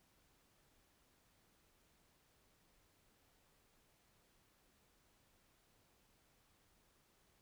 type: silence
effects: pink hiss -74 dBFS RMS until 7.41 s